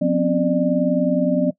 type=tone cluster; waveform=sine; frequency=179.7 / 250.4 / 270.1 / 598 Hz; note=F3 / B3 / C#4 / D5; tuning=+50 / +24 / -45 / +31 cents; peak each=-21 dBFS; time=0.01-1.51 s; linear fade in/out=10 ms; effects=noise-tail reverb RT60 0.1 s tail -19 dB re dry